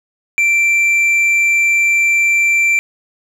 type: tone with tanh clipping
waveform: sine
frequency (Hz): 2349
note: D7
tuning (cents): 0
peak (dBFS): -11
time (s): 0.38-2.79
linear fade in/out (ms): 0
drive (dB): 5
effects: none